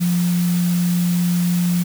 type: tone in noise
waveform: sine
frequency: 175.7 Hz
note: F3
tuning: 11 cents sharp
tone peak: -15 dBFS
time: 0-1.84 s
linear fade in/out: 20 ms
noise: white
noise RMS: -31 dBFS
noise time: 0-1.84 s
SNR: +13 dB
effects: none